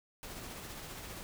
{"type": "noise with tremolo", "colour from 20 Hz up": "pink", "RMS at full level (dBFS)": -44, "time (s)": [0.23, 1.23], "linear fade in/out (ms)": 0, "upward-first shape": "triangle", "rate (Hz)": 15, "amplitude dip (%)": 35, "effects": []}